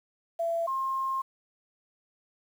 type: tone pair in turn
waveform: sine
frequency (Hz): 671 / 1065.1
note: E5 / C6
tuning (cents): +31 / +30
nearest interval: minor sixth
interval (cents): 799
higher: second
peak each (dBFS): -26 / -27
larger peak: first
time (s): 0.39-0.67 / 0.67-1.22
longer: second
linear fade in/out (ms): 10
effects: 9-bit